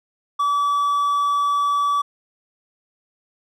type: tone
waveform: triangle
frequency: 1149 Hz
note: D6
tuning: 38 cents flat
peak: -15 dBFS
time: 0.39-2.02 s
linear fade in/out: 10 ms
effects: none